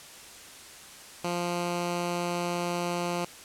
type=tone; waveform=10% pulse; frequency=174.61 Hz; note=F3; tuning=in tune; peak=-20 dBFS; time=1.24-3.25 s; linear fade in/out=5 ms; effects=white hiss -47 dBFS RMS until 3.44 s + low-pass 10000 Hz 12 dB/octave